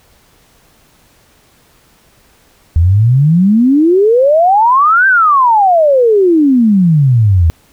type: exponential two-way sweep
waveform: sine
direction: up then down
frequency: 78.4 to 1591 to 78.4 Hz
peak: -5 dBFS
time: 2.76-7.5 s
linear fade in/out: 0 ms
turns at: 5.07 s
effects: pink hiss -49 dBFS RMS until 7.72 s